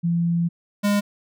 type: tone pair in turn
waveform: sine / square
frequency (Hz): 170 / 204.3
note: F3 / G#3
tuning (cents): -46 / -28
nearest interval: minor third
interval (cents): 318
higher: second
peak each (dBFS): -18 / -18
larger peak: neither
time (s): 0.03-0.49 / 0.83-1.01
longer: first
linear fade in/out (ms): 20
effects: none